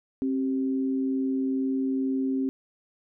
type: tone pair together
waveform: sine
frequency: 266.1 / 388.3 Hz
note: C4 / G4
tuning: +29 / -16 cents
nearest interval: perfect fifth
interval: 655 cents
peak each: -24 / -34 dBFS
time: 0.22-2.49 s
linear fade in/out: 0 ms
effects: none